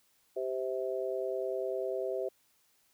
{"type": "harmonic tone", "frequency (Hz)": 130, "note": "C3", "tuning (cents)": -11, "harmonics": [3, 4, 5], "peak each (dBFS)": [-35, -36, -37], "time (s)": [0.36, 2.29], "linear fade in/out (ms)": 10, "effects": ["white hiss -70 dBFS RMS until 2.93 s"]}